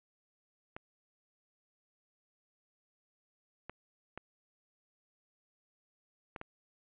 clicks, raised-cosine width 0.5 ms, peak -27 dBFS, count 5, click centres 0.765 / 3.696 / 4.176 / 6.362 / 6.414 s, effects resampled to 8000 Hz + 11-bit

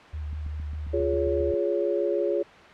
sine tone with vibrato, 75.5 Hz, D2, 48 cents sharp, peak -30 dBFS, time 0.13-1.52 s, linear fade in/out 10 ms, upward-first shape sine, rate 5 Hz, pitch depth 26 cents each way
click train, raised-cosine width 5 ms, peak -30 dBFS, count 10, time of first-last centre 0.33-1.54 s, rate 7.44 Hz
sine chord, Db major, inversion first, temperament equal with one note detuned, 349.2 / 415.3 / 560.8 Hz, F4 / Ab4 / Db5, 0 / 0 / +20 cents, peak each -27 dBFS, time 0.93-2.43 s, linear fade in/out 10 ms
effects white hiss -46 dBFS RMS until 2.73 s + low-pass 2000 Hz 12 dB/octave

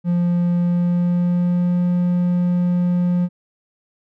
triangle tone with pitch glide, 174.61 to 177.15 Hz, F3 to F3, 0 to +25 cents, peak -13 dBFS, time 0.04-3.29 s, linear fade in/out 50 ms, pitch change +25 cents, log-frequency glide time 0.58-1.83 s, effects none

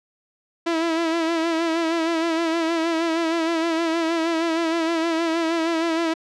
sawtooth tone with vibrato, 329.6 Hz, E4, in tune, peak -16 dBFS, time 0.66-6.14 s, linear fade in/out 10 ms, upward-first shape sine, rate 6.4 Hz, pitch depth 49 cents each way, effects low-pass 5000 Hz 12 dB/octave

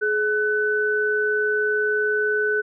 sine tone pair together, 423.2 / 1500 Hz, G#4 / F#6, +33 / +23 cents, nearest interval octave + minor seventh, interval 2190 cents, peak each -22 / -21 dBFS, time 0.01-2.62 s, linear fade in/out 20 ms, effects none

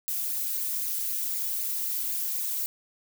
violet noise with flanger, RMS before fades -30 dBFS, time 0.08-2.66 s, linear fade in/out 0 ms, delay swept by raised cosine 0.43 to 2.03 ms, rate 3.9 Hz, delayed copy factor +0.65, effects none

